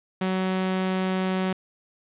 sawtooth tone, 187.3 Hz, F#3, 21 cents sharp, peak -19 dBFS, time 0.21-1.53 s, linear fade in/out 5 ms, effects resampled to 8000 Hz + 8-bit

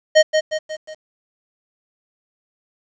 square tone with echo, 622.3 Hz, D#5, in tune, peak -8 dBFS, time 0.15-0.23 s, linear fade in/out 20 ms, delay 180 ms, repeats 4, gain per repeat -6 dB, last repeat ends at 0.95 s, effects resampled to 16000 Hz + 8-bit

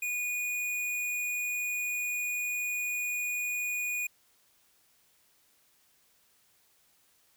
square tone, 2457 Hz, D#7, 22 cents flat, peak -31 dBFS, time 0.02-4.07 s, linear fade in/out 5 ms, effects white hiss -67 dBFS RMS until 7.36 s

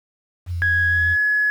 sine tone with vibrato, 87.31 Hz, F2, in tune, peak -22 dBFS, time 0.46-1.17 s, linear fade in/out 50 ms, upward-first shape triangle, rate 6.6 Hz, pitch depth 42 cents each way
sine tone with pitch glide, 1661.2 to 1693.2 Hz, G#6 to G#6, 0 to +33 cents, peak -15 dBFS, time 0.62-1.5 s, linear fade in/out 0 ms, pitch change +33 cents, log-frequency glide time 0.87-1.06 s
effects tanh soft clip ceiling -9 dBFS + 8-bit

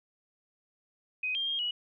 sine tone with pitch steps, 2509 / 3196 / 3227 / 2923 Hz, D#7 / G7 / G7 / F#7, +14 / +33 / +50 / -22 cents, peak -29 dBFS, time 1.23-1.71 s, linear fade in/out 5 ms, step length 120 ms, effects none

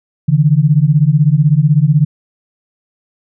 sine beating tone pair, 141.7 / 157.7 Hz, C#3 / D#3, +38 / +24 cents, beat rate 16 Hz, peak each -10 dBFS, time 0.28-2.05 s, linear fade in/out 10 ms, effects none

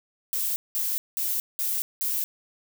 violet noise bursts, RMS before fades -27 dBFS, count 5, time 0.33-2.24 s, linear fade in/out 0 ms, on 230 ms, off 190 ms, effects none

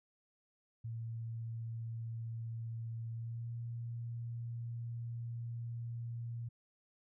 sine tone with pitch glide, 114.4 to 117.34 Hz, A#2 to A#2, -32 to +12 cents, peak -39 dBFS, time 0.84-6.49 s, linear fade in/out 10 ms, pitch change +44 cents, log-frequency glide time 3.12-3.51 s, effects none

